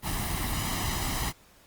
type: noise with comb filter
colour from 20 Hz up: pink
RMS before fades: -30 dBFS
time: 0.02-1.33 s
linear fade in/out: 50 ms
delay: 1 ms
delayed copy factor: +0.65
effects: pink hiss -58 dBFS RMS until 1.66 s + Opus 32 kbps